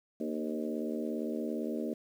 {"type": "harmonic tone with a mistuned harmonic", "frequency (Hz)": 77.5, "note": "D#2", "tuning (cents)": -6, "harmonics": [3, 4, 5, 6, 7, 8], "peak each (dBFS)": [-36, -38, -40, -42, -43, -44], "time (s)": [0.2, 1.94], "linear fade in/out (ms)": 5, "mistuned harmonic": 4, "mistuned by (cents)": -39, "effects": ["10-bit"]}